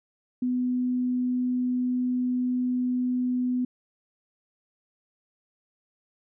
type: tone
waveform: sine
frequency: 249.9 Hz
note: B3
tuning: 21 cents sharp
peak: -23 dBFS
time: 0.42-3.65 s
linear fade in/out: 5 ms
effects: none